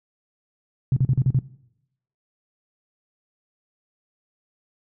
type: tone bursts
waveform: sine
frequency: 130.81 Hz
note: C3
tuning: in tune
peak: -15 dBFS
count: 6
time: 0.92-1.39 s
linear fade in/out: 2 ms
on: 45 ms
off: 40 ms
effects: noise-tail reverb RT60 0.8 s tail -19 dB re dry